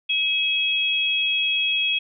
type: tone pair together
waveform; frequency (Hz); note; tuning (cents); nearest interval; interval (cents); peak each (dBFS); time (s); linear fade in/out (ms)
sine; 2555 / 3304; D#7 / G#7; +45 / -10; major third; 445; -22; 0.09-1.99; 10
effects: none